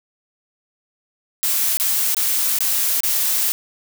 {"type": "noise with dropouts", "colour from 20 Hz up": "blue", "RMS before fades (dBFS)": -19, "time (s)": [1.43, 3.52], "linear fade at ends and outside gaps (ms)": 0, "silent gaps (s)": [[1.771, 1.799], [2.146, 2.168], [2.587, 2.606], [3.005, 3.034]], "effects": []}